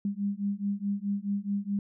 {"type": "beating tone pair", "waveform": "sine", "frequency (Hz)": [198.9, 203.6], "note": ["G3", "G#3"], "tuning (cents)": [25, -34], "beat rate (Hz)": 4.7, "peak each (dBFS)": -31, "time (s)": [0.05, 1.79], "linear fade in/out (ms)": 2, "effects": []}